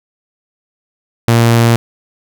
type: tone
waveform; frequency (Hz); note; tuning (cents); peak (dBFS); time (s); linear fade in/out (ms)
sawtooth; 116.54; A#2; 0; -3; 1.28-1.76; 0
effects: none